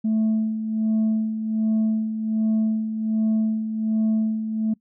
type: tone with tremolo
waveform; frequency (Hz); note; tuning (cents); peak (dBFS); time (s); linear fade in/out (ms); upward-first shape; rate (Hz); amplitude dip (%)
sine; 219.2; A3; -6; -15; 0.04-4.74; 10; sine; 1.3; 65
effects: noise-tail reverb RT60 0.1 s tail -23 dB re dry + tanh soft clip ceiling -16 dBFS